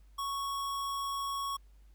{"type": "tone", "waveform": "square", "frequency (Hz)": 1108.7, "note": "C#6", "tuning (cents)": 0, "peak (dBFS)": -34, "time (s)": [0.18, 1.57], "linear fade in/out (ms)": 10, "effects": ["added 50 Hz sine -55 dBFS peak until 1.94 s", "pink hiss -73 dBFS RMS until 1.94 s"]}